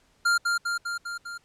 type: tone with echo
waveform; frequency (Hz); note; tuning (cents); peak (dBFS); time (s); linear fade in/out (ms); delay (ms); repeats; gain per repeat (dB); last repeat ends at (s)
square; 1396.9; F6; 0; -20; 0.25-0.38; 10; 200; 5; -3; 1.38
effects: pink hiss -64 dBFS RMS until 1.44 s + low-pass 9000 Hz 12 dB/octave